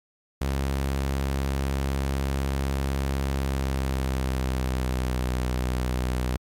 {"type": "tone with pitch glide", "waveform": "sawtooth", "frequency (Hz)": [68, 62.72], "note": ["C#2", "B1"], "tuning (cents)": [-33, 27], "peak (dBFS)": -20, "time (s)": [0.41, 6.37], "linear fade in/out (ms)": 5, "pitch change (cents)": -140, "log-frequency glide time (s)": [3.33, 5.28], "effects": ["MP3 64 kbps"]}